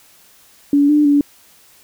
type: tone with pitch steps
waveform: sine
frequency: 285.7 / 297.3 / 287.4 Hz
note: D4 / D4 / D4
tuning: -48 / +21 / -37 cents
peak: -9 dBFS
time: 0.73-1.21 s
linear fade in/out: 2 ms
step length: 160 ms
effects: white hiss -49 dBFS RMS until 1.83 s